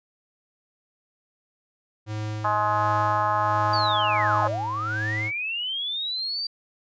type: tone with tremolo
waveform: square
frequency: 107.2 Hz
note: A2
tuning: 45 cents flat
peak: -28 dBFS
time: 2.06-5.32 s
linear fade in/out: 50 ms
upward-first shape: sine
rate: 1.4 Hz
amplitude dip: 50%
type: harmonic tone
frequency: 210.6 Hz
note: G#3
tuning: 24 cents sharp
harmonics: 3 / 4 / 5 / 6 / 7 / 8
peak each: -30 / -25 / -25 / -27 / -37 / -36 dBFS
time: 2.44-4.48 s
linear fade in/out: 10 ms
type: linear two-way sweep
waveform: sine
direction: down then up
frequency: 4699 to 521 to 4699 Hz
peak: -26 dBFS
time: 3.73-6.47 s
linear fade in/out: 5 ms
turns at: 4.47 s
effects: resampled to 16000 Hz